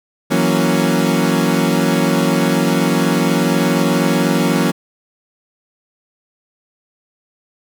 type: chord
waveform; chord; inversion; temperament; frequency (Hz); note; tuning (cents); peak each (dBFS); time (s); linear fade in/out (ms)
30% pulse; F# dominant seventh; third; equal; 164.81 / 185 / 233.1 / 277.2; E3 / F#3 / A#3 / C#4; 0 / 0 / 0 / 0; -16; 0.3-4.72; 20
effects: none